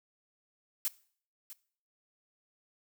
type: noise with echo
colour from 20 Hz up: blue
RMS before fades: -31 dBFS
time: 0.85-0.88 s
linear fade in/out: 0 ms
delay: 650 ms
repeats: 1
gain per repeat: -15 dB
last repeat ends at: 1.53 s
effects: noise-tail reverb RT60 0.5 s tail -20 dB re dry